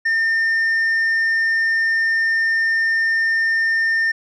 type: tone with tanh clipping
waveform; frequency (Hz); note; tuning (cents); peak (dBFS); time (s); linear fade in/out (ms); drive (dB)
sine; 1810; A6; +48; -16; 0.05-4.12; 10; 3
effects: none